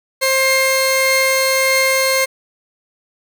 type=tone pair together; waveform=sawtooth; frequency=530.4 / 2120 Hz; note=C5 / C7; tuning=+23 / +22 cents; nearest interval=2 octaves; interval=2399 cents; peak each=-12 dBFS; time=0.21-2.26 s; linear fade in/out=20 ms; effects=none